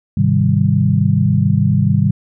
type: chord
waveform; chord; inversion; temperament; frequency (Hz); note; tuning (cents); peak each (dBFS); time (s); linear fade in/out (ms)
sine; Ab major seventh; none; equal; 103.83 / 130.81 / 155.56 / 196; Ab2 / C3 / Eb3 / G3; 0 / 0 / 0 / 0; -16; 0.17-2.11; 5
effects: none